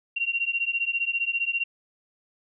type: beating tone pair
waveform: sine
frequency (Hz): 2749 / 2764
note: F7 / F7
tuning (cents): -28 / -19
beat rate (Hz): 15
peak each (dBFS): -27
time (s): 0.16-1.64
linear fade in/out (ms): 10
effects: none